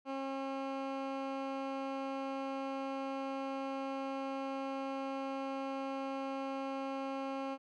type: tone with low-pass filter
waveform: 15% pulse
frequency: 270.4 Hz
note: C#4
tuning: 43 cents flat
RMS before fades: -39 dBFS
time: 0.05-7.58 s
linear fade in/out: 50 ms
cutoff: 2800 Hz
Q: 0.55
effects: none